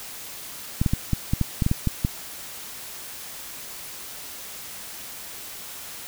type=clicks; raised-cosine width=5 ms; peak=-8 dBFS; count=11; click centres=0.815 / 0.862 / 0.935 / 1.133 / 1.335 / 1.413 / 1.622 / 1.664 / 1.714 / 1.873 / 2.049 s; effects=white hiss -38 dBFS RMS until 6.07 s